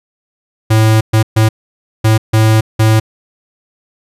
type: tone bursts at uneven times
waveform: square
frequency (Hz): 110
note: A2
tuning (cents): 0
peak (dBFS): -7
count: 6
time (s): 0.7-1.01 / 1.13-1.23 / 1.36-1.49 / 2.04-2.18 / 2.33-2.61 / 2.79-3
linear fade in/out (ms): 10
effects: resampled to 32000 Hz